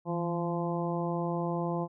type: harmonic tone with a mistuned harmonic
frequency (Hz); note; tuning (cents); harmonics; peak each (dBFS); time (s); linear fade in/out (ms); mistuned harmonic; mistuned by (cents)
172.4; F3; -22; 1 / 2 / 3 / 4 / 5 / 6; -32 / -35 / -37 / -38 / -39 / -40; 0.05-1.88; 50; 1; -57
effects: none